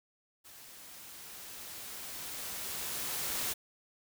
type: noise with level ramp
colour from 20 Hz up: white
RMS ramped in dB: -53 to -34 dBFS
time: 0.44-3.54 s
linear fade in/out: 20 ms
effects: none